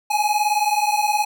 square beating tone pair, 830.6 / 849.6 Hz, G#5 / G#5, 0 / +39 cents, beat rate 19 Hz, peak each -21 dBFS, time 0.1-1.25 s, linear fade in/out 10 ms, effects none

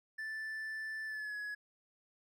triangle tone with pitch glide, 1760 to 1683.4 Hz, A6 to G#6, 0 to +23 cents, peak -37 dBFS, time 0.18-1.55 s, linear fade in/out 10 ms, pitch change -77 cents, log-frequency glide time 1.06-1.36 s, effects none

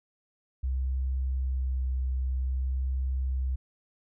sine tone with vibrato, 64.8 Hz, C2, 16 cents flat, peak -26 dBFS, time 0.63-3.56 s, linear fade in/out 10 ms, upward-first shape sine, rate 0.52 Hz, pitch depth 13 cents each way, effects none

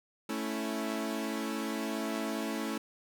sawtooth chord, A major, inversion none, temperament equal, 220 / 277.2 / 329.6 Hz, A3 / C#4 / E4, 0 / 0 / 0 cents, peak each -32 / -34 / -34 dBFS, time 0.29-2.78 s, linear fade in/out 5 ms, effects none

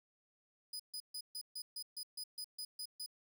sawtooth tone bursts, 4978 Hz, D#8, in tune, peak -39 dBFS, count 12, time 0.73-3.062 s, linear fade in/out 5 ms, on 66 ms, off 140 ms, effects none

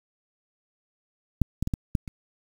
clicks, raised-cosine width 5 ms, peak -7 / -13 / -15 / -13 / -10 / -24 dBFS, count 6, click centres 1.417 / 1.626 / 1.674 / 1.738 / 1.952 / 2.078 s, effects 7-bit

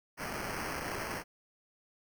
white noise with sample-and-hold, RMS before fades -38 dBFS, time 0.17-1.24 s, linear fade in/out 50 ms, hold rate 3675 Hz, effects none

